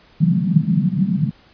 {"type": "band-pass noise", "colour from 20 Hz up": "pink", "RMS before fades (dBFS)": -17, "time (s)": [0.2, 1.31], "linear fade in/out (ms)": 10, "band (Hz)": [150, 200], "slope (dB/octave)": 48, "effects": ["pink hiss -51 dBFS RMS until 1.53 s", "resampled to 11025 Hz"]}